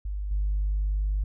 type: tone with level steps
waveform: sine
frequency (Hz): 50.2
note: G1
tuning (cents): +42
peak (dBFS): -28 / -22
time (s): 0.05-1.24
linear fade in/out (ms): 5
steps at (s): 0.31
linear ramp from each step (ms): 5
effects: tanh soft clip ceiling -19 dBFS